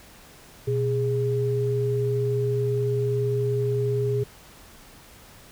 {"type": "tone pair together", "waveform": "sine", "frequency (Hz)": [122.3, 412.2], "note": ["B2", "G#4"], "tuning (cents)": [-16, -13], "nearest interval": "octave + major sixth", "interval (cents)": 2103, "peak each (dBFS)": -24, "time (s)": [0.67, 4.24], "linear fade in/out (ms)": 10, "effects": ["pink hiss -49 dBFS RMS until 5.51 s"]}